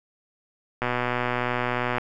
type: click train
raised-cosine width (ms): 0.5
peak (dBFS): -10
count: 144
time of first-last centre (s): 0.82-1.983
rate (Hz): 123
effects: none